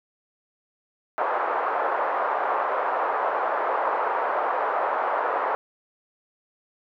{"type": "band-pass noise", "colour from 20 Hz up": "white", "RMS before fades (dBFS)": -25, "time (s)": [1.18, 5.55], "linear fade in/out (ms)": 0, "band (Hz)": [500, 1200], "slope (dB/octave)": 24, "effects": []}